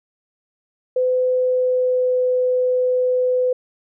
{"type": "tone with pitch glide", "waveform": "sine", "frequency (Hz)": [507, 503.8], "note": ["B4", "B4"], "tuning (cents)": [45, 34], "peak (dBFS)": -15, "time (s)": [0.96, 3.53], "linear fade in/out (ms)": 5, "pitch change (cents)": -11, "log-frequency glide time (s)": [1.32, 2.22], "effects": []}